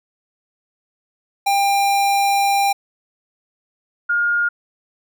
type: tone pair in turn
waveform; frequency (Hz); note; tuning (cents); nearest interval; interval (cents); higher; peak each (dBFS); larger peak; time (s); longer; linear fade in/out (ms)
square / sine; 797 / 1420.1; G5 / F6; +28 / +29; minor seventh; 1001; second; -15; neither; 1.46-2.73 / 4.09-4.49; first; 10
effects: none